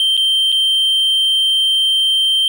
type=tone with dropouts; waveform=triangle; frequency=3136 Hz; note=G7; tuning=in tune; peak=-10 dBFS; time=0-2.48 s; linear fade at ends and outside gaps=1 ms; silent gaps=0.168-0.175 / 0.519-0.524 s; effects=none